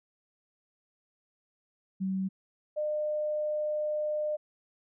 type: tone pair in turn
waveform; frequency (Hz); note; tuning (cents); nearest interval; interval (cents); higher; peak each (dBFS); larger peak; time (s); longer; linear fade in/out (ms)
sine; 190.4 / 604.5; F#3 / D5; +50 / +50; octave + minor sixth; 2000; second; -28; neither; 2-2.29 / 2.76-4.37; second; 20
effects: none